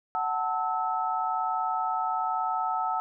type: tone cluster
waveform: sine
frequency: 744 / 885 / 1300 Hz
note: F#5 / A5 / E6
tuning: +9 / +10 / -24 cents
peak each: -30 dBFS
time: 0.15-3 s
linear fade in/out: 0 ms
effects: none